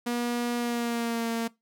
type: tone with pitch glide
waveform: sawtooth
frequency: 240 to 229.7 Hz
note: B3 to A#3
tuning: -49 to -25 cents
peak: -23 dBFS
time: 0.06-1.48 s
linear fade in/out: 10 ms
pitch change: -76 cents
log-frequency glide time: 0.57-1.29 s
effects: noise-tail reverb RT60 0.2 s tail -21 dB re dry